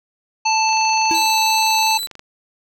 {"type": "harmonic tone", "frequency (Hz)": 880, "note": "A5", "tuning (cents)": 0, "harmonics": [1, 3, 5, 7], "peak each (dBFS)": [-16, -21, -23, -24], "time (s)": [0.45, 1.98], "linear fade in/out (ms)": 10}
{"type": "click train", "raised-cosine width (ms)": 0.2, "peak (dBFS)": -20, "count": 38, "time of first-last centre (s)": [0.69, 2.194], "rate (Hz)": 24.6}
{"type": "tone with exponential decay", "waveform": "square", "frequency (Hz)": 329.6, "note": "E4", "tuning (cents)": 0, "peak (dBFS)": -20, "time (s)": [1.11, 1.34], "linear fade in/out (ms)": 0, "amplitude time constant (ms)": 48}
{"type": "tone with vibrato", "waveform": "sawtooth", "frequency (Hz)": 3970, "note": "B7", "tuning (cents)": 8, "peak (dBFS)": -20, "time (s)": [1.14, 2.07], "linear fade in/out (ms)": 10, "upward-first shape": "triangle", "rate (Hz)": 2.7, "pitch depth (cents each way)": 10}
{"effects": []}